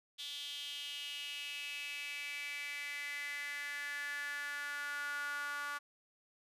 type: tone with high-pass filter sweep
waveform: sawtooth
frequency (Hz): 288.6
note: D4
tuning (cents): -30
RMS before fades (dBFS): -42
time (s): 0.18-5.79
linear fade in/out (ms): 20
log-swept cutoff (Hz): 3400 to 1300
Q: 6.4
effects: resampled to 32000 Hz